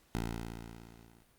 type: tone with level ramp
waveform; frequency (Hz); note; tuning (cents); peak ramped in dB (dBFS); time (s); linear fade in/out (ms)
10% pulse; 57; A#1; -38; -24 to -52; 0.15-1.23; 0
effects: pink hiss -67 dBFS RMS until 1.38 s + Opus 48 kbps